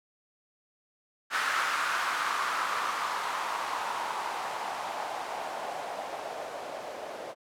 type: noise with low-pass filter sweep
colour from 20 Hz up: violet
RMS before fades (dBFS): -33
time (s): 1.3-7.35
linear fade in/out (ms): 50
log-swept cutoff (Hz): 1400 to 570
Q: 2.9
effects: none